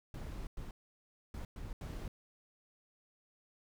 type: noise bursts at uneven times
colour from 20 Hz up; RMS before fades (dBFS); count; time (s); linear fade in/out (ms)
brown; -43; 5; 0.14-0.47 / 0.57-0.71 / 1.34-1.45 / 1.56-1.73 / 1.81-2.08; 2
effects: none